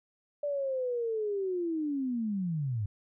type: linear sweep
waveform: sine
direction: down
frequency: 587.3 to 96.8 Hz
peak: -29 dBFS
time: 0.43-2.86 s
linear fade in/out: 5 ms
effects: none